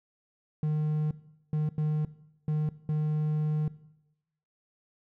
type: tone bursts at uneven times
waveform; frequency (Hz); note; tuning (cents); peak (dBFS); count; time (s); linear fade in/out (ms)
triangle; 152.7; D#3; -32; -23; 5; 0.63-1.11 / 1.53-1.69 / 1.78-2.05 / 2.48-2.69 / 2.89-3.68; 2
effects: noise-tail reverb RT60 0.9 s tail -18 dB re dry